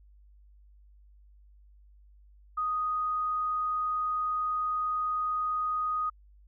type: tone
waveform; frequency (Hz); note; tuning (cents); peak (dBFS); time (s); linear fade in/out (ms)
sine; 1244.5; D#6; 0; -27; 2.57-6.1; 10
effects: added 50 Hz sine -54 dBFS peak until 6.47 s